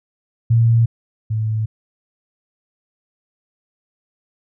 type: tone pair in turn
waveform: sine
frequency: 115.5 / 109.48 Hz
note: A#2 / A2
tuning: -16 / -8 cents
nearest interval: minor second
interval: 92 cents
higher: first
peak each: -10 / -17 dBFS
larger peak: first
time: 0.5-0.86 / 1.3-1.66 s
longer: neither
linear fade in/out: 10 ms
effects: none